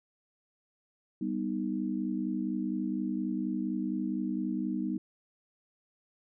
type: chord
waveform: sine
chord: G augmented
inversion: none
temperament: equal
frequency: 196 / 246.9 / 311.1 Hz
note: G3 / B3 / D#4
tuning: 0 / 0 / 0 cents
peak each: -34 dBFS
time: 1.21-4.98 s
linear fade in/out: 5 ms
effects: none